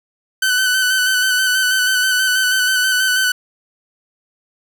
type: tone with vibrato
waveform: sawtooth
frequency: 1512 Hz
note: F#6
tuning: 37 cents sharp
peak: -10 dBFS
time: 0.42-3.32 s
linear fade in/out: 5 ms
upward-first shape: square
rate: 6.2 Hz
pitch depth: 25 cents each way
effects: none